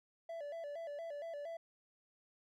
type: tone with vibrato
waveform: triangle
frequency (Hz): 621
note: D#5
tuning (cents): -3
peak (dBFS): -40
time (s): 0.29-1.57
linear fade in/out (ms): 5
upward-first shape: square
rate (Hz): 4.3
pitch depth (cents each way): 120
effects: none